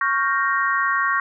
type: chord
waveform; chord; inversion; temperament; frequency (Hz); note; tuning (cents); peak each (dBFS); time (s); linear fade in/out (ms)
sine; G half-diminished seventh; second; equal; 1108.7 / 1396.9 / 1568 / 1864.7; Db6 / F6 / G6 / Bb6; 0 / 0 / 0 / 0; -21 / -26 / -25 / -23; 0.01-1.2; 2
effects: none